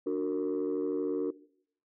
sine chord, D augmented, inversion none, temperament just, 293.7 / 367.1 / 458.9 Hz, D4 / F#4 / A#4, 0 / -14 / -27 cents, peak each -31 dBFS, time 0.06-1.31 s, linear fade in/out 10 ms, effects noise-tail reverb RT60 0.6 s tail -18 dB re dry + tanh soft clip ceiling -24 dBFS

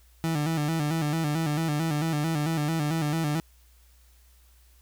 30% pulse tone with vibrato, 155.56 Hz, D#3, in tune, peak -22 dBFS, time 0.24-3.4 s, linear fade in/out 0 ms, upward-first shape square, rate 4.5 Hz, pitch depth 84 cents each way, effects added 60 Hz sine -55 dBFS peak until 4.81 s + white hiss -63 dBFS RMS until 4.81 s

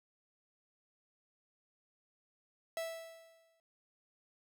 45% pulse tone with exponential decay, 657 Hz, E5, 6 cents flat, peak -35 dBFS, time 2.77-3.6 s, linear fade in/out 1 ms, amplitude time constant 180 ms, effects none

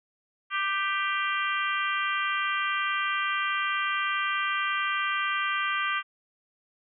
harmonic tone with a mistuned harmonic, 395.3 Hz, G4, 15 cents sharp, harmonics 3 / 4 / 5 / 6 / 7 / 8, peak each -29 / -31 / -33 / -35 / -36 / -37 dBFS, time 0.5-6.03 s, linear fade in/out 50 ms, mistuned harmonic 4, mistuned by -29 cents, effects none

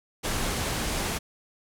pink low-pass noise, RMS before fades -29 dBFS, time 0.23-1.19 s, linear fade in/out 20 ms, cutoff 12000 Hz, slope 24 dB/octave, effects none

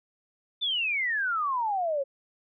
sine exponential sweep, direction down, 3600 to 532 Hz, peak -25 dBFS, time 0.61-2.04 s, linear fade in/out 20 ms, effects none

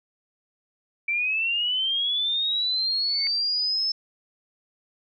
sine linear sweep, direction up, 2320 to 5274 Hz, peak -22 dBFS, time 1.08-3.92 s, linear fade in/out 5 ms
sine tone with exponential growth, 2177 Hz, C#7, 32 cents flat, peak -26 dBFS, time 3.03-3.27 s, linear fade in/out 0 ms, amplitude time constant 51 ms
effects none

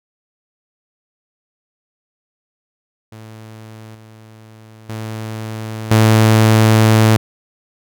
sawtooth tone with level steps, 110 Hz, A2, in tune, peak -30 / -35 / -20 / -4 dBFS, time 3.12-7.17 s, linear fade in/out 5 ms, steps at 3.95 / 4.89 / 5.91 s, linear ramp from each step 2 ms, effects none

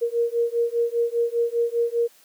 sine beating tone pair, 466.9 / 471.9 Hz, A#4 / A#4, +3 / +21 cents, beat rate 5 Hz, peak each -23 dBFS, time 0.01-2.08 s, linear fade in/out 20 ms, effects white hiss -55 dBFS RMS until 2.24 s + high-pass 200 Hz 12 dB/octave

